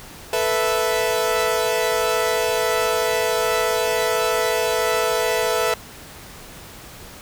sawtooth chord, A suspended second, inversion none, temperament equal, 440 / 493.9 / 659.3 Hz, A4 / B4 / E5, 0 / 0 / 0 cents, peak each -19 dBFS, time 0.33-5.74 s, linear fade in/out 2 ms, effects pink hiss -40 dBFS RMS until 7.21 s

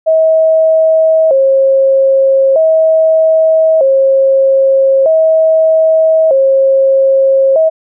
sine tone with vibrato, 587.3 Hz, D5, in tune, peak -5 dBFS, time 0.06-7.7 s, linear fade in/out 20 ms, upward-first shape square, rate 0.4 Hz, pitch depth 150 cents each way, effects none

